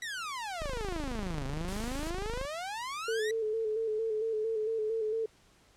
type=exponential two-way sweep; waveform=sawtooth; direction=down then up; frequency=1975.5 to 130 to 1975.5 Hz; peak=-32 dBFS; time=0.02-3.31 s; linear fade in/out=2 ms; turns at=1.45 s
type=tone; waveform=sawtooth; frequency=26.2 Hz; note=G#0; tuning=16 cents sharp; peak=-32 dBFS; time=0.6-2.46 s; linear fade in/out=20 ms
type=noise; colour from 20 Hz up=white; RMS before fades=-44 dBFS; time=1.68-2.1 s; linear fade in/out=0 ms
type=tone with vibrato; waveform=sine; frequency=440 Hz; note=A4; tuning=in tune; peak=-29 dBFS; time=3.08-5.26 s; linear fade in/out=5 ms; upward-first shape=square; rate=4.4 Hz; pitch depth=39 cents each way
effects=pink hiss -63 dBFS RMS until 5.76 s + low-pass 9000 Hz 12 dB/octave